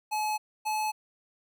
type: tone pair in turn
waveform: square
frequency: 854 / 859.4 Hz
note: G#5 / A5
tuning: +48 / -41 cents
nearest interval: unison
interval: 11 cents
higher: second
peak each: -28 dBFS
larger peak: neither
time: 0.11-0.38 / 0.65-0.92 s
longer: neither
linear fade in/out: 20 ms
effects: none